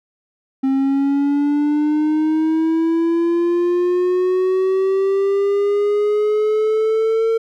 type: linear sweep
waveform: triangle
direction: up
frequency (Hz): 266 to 453.3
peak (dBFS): -12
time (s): 0.63-7.38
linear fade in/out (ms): 10
effects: none